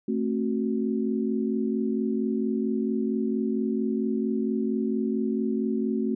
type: chord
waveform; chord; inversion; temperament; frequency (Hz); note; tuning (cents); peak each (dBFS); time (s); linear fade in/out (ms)
sine; F# diminished; first; just; 222 / 266.4 / 370; A3 / C4 / F#4; +16 / +31 / 0; -26 / -29 / -30; 0.08-6.15; 5
effects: none